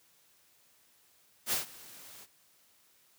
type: noise with ADSR envelope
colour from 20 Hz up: white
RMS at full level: -29 dBFS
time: 1.46-2.27 s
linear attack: 64 ms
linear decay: 130 ms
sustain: -22 dB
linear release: 41 ms
effects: white hiss -66 dBFS RMS until 3.18 s + high-pass 60 Hz 12 dB/octave